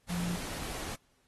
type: tone in noise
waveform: sine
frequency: 174.61 Hz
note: F3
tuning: in tune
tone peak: -31 dBFS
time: 0.09-0.37 s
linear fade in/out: 20 ms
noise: pink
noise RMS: -40 dBFS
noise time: 0.08-0.96 s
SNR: +6 dB
effects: pink hiss -71 dBFS RMS until 1.27 s + AAC 32 kbps